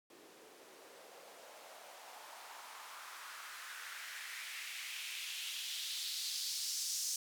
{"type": "noise with band-pass filter sweep", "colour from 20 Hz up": "blue", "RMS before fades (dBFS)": -45, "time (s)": [0.1, 7.16], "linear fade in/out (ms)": 2, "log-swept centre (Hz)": [330, 6000], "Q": 2.3, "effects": []}